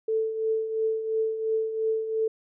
sine tone with tremolo, 442.1 Hz, A4, 8 cents sharp, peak -21 dBFS, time 0.08-2.28 s, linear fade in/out 5 ms, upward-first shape triangle, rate 2.9 Hz, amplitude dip 65%, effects none

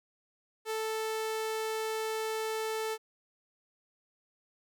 sawtooth tone, 440 Hz, A4, in tune, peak -28 dBFS, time 0.65-2.98 s, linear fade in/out 50 ms, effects none

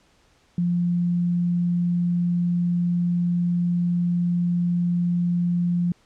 sine tone, 174.61 Hz, F3, in tune, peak -19 dBFS, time 0.58-5.92 s, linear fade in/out 2 ms, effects pink hiss -60 dBFS RMS until 6.05 s + low-pass 7000 Hz 12 dB/octave

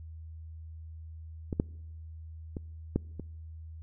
clicks, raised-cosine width 3 ms, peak -20 / -12 / -23 / -13 / -24 dBFS, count 5, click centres 1.528 / 1.599 / 2.568 / 2.96 / 3.197 s, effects noise-tail reverb RT60 1.0 s tail -26 dB re dry + added 80 Hz sine -42 dBFS peak until 3.82 s

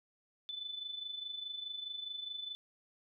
sine tone with amplitude modulation, 3503 Hz, A7, 8 cents flat, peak -37 dBFS, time 0.49-2.55 s, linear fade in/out 0 ms, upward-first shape sine, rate 24.8 Hz, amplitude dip 65%, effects none

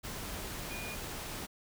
sine tone in noise, 2439 Hz, D#7, 35 cents flat, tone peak -43 dBFS, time 0.7-0.96 s, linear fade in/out 20 ms, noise pink, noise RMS -41 dBFS, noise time 0.03-1.47 s, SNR -5 dB, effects none

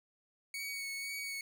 sawtooth tone with vibrato, 2230 Hz, C#7, 10 cents sharp, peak -35 dBFS, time 0.54-1.41 s, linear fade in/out 2 ms, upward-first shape sine, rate 2 Hz, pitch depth 19 cents each way, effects none

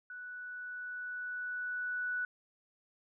sine tone with level ramp, 1480 Hz, F#6, in tune, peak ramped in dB -43 to -32 dBFS, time 0.1-2.25 s, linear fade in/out 2 ms, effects none

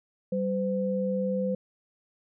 sine tone pair together, 193 / 509.9 Hz, G3 / C5, -27 / -45 cents, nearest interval octave + perfect fourth, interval 1682 cents, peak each -28 dBFS, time 0.32-1.55 s, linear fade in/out 5 ms, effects none

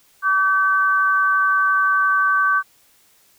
sine tone pair together, 1151.4 / 1537 Hz, D6 / G6, -35 / -35 cents, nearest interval perfect fourth, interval 500 cents, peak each -17 dBFS, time 0.22-2.63 s, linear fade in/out 50 ms, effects white hiss -56 dBFS RMS until 3.38 s

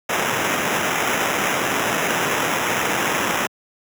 white noise with sample-and-hold, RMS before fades -21 dBFS, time 0.09-3.47 s, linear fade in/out 5 ms, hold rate 4410 Hz, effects high-pass 150 Hz 12 dB/octave

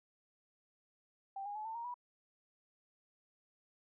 sine tone with pitch steps, 784 / 819.2 / 855.9 / 894.4 / 934.5 / 976.4 Hz, G5 / G#5 / A5 / A5 / A#5 / B5, 0 / -24 / -48 / +28 / +4 / -20 cents, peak -40 dBFS, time 1.36-1.942 s, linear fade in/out 5 ms, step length 97 ms, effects none

